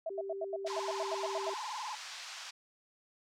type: tone bursts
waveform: sine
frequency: 652 Hz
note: E5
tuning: 19 cents flat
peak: -33 dBFS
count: 13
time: 0.06-1.499 s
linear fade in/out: 5 ms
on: 35 ms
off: 82 ms
type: tone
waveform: sine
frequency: 392 Hz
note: G4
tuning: in tune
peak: -38 dBFS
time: 0.1-1.54 s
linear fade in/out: 5 ms
type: band-pass noise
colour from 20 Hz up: white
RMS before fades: -46 dBFS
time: 0.66-2.51 s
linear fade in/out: 10 ms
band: 800 to 6000 Hz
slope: 24 dB/octave
type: tone with vibrato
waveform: sine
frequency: 940 Hz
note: A#5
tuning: 14 cents sharp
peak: -38 dBFS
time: 0.7-1.95 s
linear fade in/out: 2 ms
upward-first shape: sine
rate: 20 Hz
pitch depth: 210 cents each way
effects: none